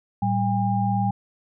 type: tone cluster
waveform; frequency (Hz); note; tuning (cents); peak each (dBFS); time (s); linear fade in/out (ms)
sine; 111.3 / 194.2 / 806; A2 / G3 / G5; +20 / -16 / +48; -24; 0.22-1.11; 5
effects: none